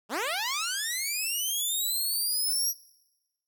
10% pulse linear sweep, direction up, 183.3 to 5770 Hz, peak -20 dBFS, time 0.09-2.74 s, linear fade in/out 50 ms, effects noise-tail reverb RT60 1.0 s tail -21 dB re dry

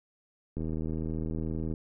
click train, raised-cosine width 3 ms, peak -22 dBFS, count 94, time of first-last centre 0.57-1.738 s, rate 79.6 Hz, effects none

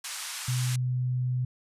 white band-pass noise, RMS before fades -37 dBFS, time 0.04-0.76 s, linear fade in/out 5 ms, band 910 to 10000 Hz, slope 24 dB/octave
sine tone, 125.9 Hz, B2, 34 cents sharp, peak -25 dBFS, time 0.48-1.45 s, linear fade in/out 5 ms
effects resampled to 32000 Hz

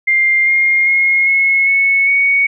sine tone with pitch steps, 2100 / 2126 / 2152 / 2178 / 2204 / 2231 Hz, C7 / C7 / C7 / C#7 / C#7 / C#7, +6 / +27 / +48 / -31 / -11 / +11 cents, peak -9 dBFS, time 0.07-2.47 s, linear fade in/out 10 ms, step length 400 ms, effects none

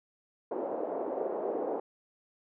white band-pass noise, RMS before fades -34 dBFS, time 0.51-1.8 s, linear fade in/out 5 ms, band 330 to 630 Hz, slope 24 dB/octave, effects none

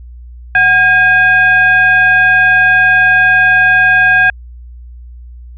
sine tone with frequency modulation, 1620 Hz, G#6, 43 cents flat, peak -5 dBFS, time 0.55-4.3 s, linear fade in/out 2 ms, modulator 878 Hz, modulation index 0.63, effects added 60 Hz sine -29 dBFS peak until 5.57 s

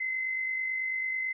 sine tone with amplitude modulation, 2054 Hz, C7, 33 cents flat, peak -27 dBFS, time 0-1.33 s, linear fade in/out 10 ms, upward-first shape sine, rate 49.1 Hz, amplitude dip 40%, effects none

